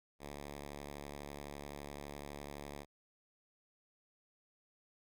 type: tone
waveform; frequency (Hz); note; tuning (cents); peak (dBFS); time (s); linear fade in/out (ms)
5% pulse; 71.9; D2; -36; -34; 0.19-2.86; 50
effects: none